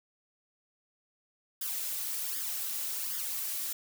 blue noise with flanger, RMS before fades -35 dBFS, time 1.61-3.73 s, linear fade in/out 5 ms, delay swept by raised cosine 0.59 to 3.59 ms, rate 1.3 Hz, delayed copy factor +0.7, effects none

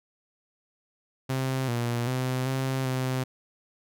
sawtooth tone with pitch steps, 131.7 / 119.3 / 128.4 / 132.3 / 129.5 Hz, C3 / A#2 / C3 / C3 / C3, +12 / +41 / -32 / +20 / -17 cents, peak -22 dBFS, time 1.29-3.24 s, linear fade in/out 10 ms, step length 390 ms, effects none

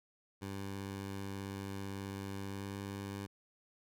15% pulse tone with pitch glide, 98.3 to 99.44 Hz, G2 to G2, +5 to +25 cents, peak -34 dBFS, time 0.41-3.27 s, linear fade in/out 20 ms, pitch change +20 cents, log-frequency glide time 2.42-2.72 s, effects none

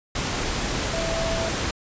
sine tone in noise, 659.3 Hz, E5, in tune, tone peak -27 dBFS, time 0.93-1.49 s, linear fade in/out 5 ms, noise pink, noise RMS -26 dBFS, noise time 0.15-1.71 s, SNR -4 dB, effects resampled to 16000 Hz

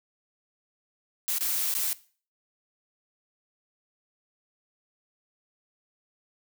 blue noise with dropouts, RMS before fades -28 dBFS, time 1.28-1.93 s, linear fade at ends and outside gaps 0 ms, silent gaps 1.384-1.408 / 1.74-1.75 s, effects noise-tail reverb RT60 0.4 s tail -18 dB re dry

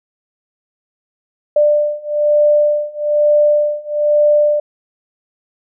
sine beating tone pair, 593 / 594.1 Hz, D5 / D5, +17 / +20 cents, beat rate 1.1 Hz, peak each -14 / -13 dBFS, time 1.56-4.6 s, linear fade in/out 5 ms, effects none

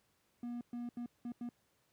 triangle tone bursts at uneven times, 240 Hz, B3, 49 cents flat, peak -37 dBFS, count 5, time 0.43-0.61 / 0.73-0.89 / 0.97-1.06 / 1.25-1.32 / 1.41-1.49 s, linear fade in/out 2 ms, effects pink hiss -75 dBFS RMS until 1.92 s + high-pass 80 Hz 12 dB/octave

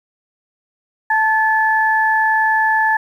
sine tone pair together, 880 / 1730.8 Hz, A5 / A6, 0 / -29 cents, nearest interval octave, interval 1171 cents, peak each -15 dBFS, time 1.1-2.97 s, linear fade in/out 5 ms, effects 8-bit

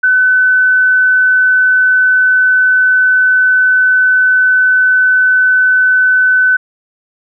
sine tone, 1509 Hz, F#6, 34 cents sharp, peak -6 dBFS, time 0.03-6.57 s, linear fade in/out 10 ms, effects none

